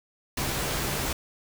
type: noise with comb filter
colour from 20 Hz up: pink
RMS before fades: -29 dBFS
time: 0.37-1.13 s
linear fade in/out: 5 ms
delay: 15 ms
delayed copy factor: +0.5
effects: none